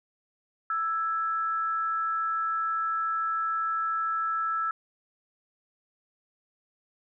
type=tone pair together; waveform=sine; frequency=1323.5 / 1661.2 Hz; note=E6 / G#6; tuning=+7 / 0 cents; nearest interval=major third; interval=393 cents; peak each=-26 / -36 dBFS; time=0.7-4.71 s; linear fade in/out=2 ms; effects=none